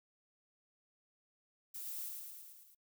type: noise with echo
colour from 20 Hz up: violet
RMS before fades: -45 dBFS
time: 1.74-2.09 s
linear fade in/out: 10 ms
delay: 110 ms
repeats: 6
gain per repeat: -3 dB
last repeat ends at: 2.75 s
effects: noise-tail reverb RT60 0.1 s tail -26 dB re dry